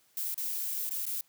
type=noise with dropouts; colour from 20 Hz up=violet; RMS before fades=-34 dBFS; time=0.17-1.21 s; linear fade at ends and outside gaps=1 ms; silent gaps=0.343-0.378 / 0.894-0.909 / 1.055-1.065 s; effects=white hiss -67 dBFS RMS until 1.28 s + high-pass 60 Hz 12 dB/octave